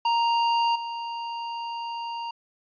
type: tone with level steps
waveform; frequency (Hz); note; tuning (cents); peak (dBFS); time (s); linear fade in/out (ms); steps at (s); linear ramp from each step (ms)
square; 932.3; A#5; 0; -21 / -31; 0.05-2.31; 5; 0.75; 10
effects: resampled to 11025 Hz